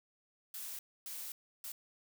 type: noise bursts at uneven times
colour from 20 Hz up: blue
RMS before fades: -44 dBFS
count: 3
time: 0.54-0.79 / 1.06-1.32 / 1.64-1.72 s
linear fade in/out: 2 ms
effects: none